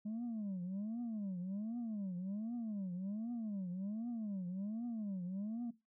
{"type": "tone with vibrato", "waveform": "sine", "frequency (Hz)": 206.5, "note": "G#3", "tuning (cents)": -10, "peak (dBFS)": -36, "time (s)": [0.05, 5.71], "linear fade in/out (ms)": 10, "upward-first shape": "triangle", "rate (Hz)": 1.3, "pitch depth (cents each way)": 290, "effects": ["noise-tail reverb RT60 0.2 s tail -17 dB re dry", "tanh soft clip ceiling -37 dBFS"]}